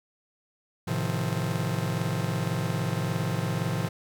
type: chord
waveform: 45% pulse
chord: F dominant seventh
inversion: first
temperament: just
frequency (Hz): 109.13 / 130.96 / 157.15 / 174.61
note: A2 / C3 / Eb3 / F3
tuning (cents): -14 / +2 / +18 / 0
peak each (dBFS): -32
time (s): 0.87-3.89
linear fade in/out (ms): 10
effects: 10-bit